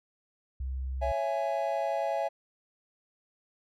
sine tone, 65.41 Hz, C2, in tune, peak -31 dBFS, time 0.6-1.12 s, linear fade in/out 5 ms
triangle chord, C# minor, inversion none, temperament just, 554.4 / 665.2 / 831.5 Hz, C#5 / E5 / G#5, 0 / +16 / +2 cents, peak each -31 / -29 / -31 dBFS, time 1.01-2.29 s, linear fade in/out 20 ms
effects none

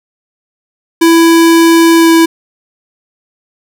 square tone with pitch glide, 331.7 to 329.4 Hz, E4 to E4, +11 to -1 cents, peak -4 dBFS, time 1.01-2.26 s, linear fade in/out 10 ms, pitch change -12 cents, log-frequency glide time 1.96-2.12 s, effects none

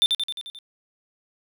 triangle tone with echo, 3564 Hz, A7, 22 cents sharp, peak -13 dBFS, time 0.02-0.06 s, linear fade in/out 0 ms, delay 88 ms, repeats 6, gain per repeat -4 dB, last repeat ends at 0.588 s, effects none

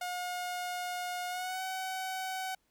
sawtooth tone with pitch glide, 718 to 754.1 Hz, F5 to F#5, +48 to +33 cents, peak -31 dBFS, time 0.01-2.55 s, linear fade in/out 5 ms, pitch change +85 cents, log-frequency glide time 1.28-1.62 s, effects pink hiss -75 dBFS RMS until 2.7 s

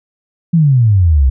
sine exponential sweep, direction down, 174.2 to 62.3 Hz, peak -6 dBFS, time 0.53-1.3 s, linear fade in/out 10 ms, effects none

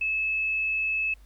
sine tone, 2600 Hz, E7, 24 cents flat, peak -24 dBFS, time 0.01-1.14 s, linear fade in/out 5 ms, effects added 50 Hz sine -49 dBFS peak until 1.25 s + pink hiss -63 dBFS RMS until 1.25 s

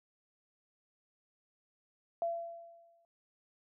sine tone with exponential decay, 677 Hz, E5, 46 cents sharp, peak -29 dBFS, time 2.22-3.05 s, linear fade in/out 1 ms, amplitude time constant 180 ms, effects none

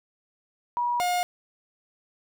sine / 45% pulse tone pair in turn, 964 / 714.5 Hz, B5 / F5, -42 / +39 cents, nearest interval perfect fourth, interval 519 cents, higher first, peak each -23 dBFS, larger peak neither, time 0.77-1 / 1-1.23 s, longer neither, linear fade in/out 0 ms, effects none

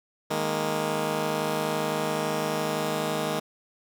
10% pulse chord, D# suspended fourth, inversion none, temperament just, 155.56 / 207.4 / 233.3 Hz, D#3 / G#3 / A#3, 0 / -2 / +2 cents, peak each -22 / -23 / -24 dBFS, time 0.3-3.4 s, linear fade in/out 10 ms, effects none

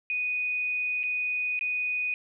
sine tone with dropouts, 2483 Hz, D#7, 4 cents flat, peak -26 dBFS, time 0.1-2.14 s, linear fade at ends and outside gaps 1 ms, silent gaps 1.032-1.037 / 1.592-1.61 s, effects none

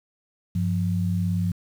sine tone pair together, 97.7 / 175.8 Hz, G2 / F3, -5 / +12 cents, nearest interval minor seventh, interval 1017 cents, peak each -24 dBFS, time 0.55-1.52 s, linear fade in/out 5 ms, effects 8-bit

